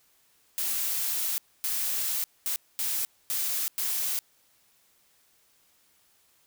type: noise bursts at uneven times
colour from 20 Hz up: blue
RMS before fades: -29 dBFS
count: 6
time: 0.58-1.38 / 1.64-2.24 / 2.46-2.56 / 2.79-3.05 / 3.3-3.68 / 3.78-4.19 s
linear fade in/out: 0 ms
effects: white hiss -65 dBFS RMS until 6.46 s